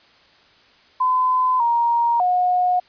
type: tone with pitch steps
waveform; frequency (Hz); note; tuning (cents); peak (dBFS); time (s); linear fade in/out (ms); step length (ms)
sine; 1017 / 939 / 724; C6 / A#5 / F#5; -50 / +12 / -38; -15; 1-2.8; 10; 600
effects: white hiss -53 dBFS RMS until 2.88 s + resampled to 11025 Hz